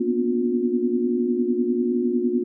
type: tone cluster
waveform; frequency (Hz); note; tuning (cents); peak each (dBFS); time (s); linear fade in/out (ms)
sine; 236.5 / 247.1 / 256.4 / 292.9 / 358; A#3 / B3 / C4 / D4 / F4; +25 / +1 / -35 / -5 / +43; -26 / -24 / -30 / -32 / -23; 0-2.44; 10
effects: none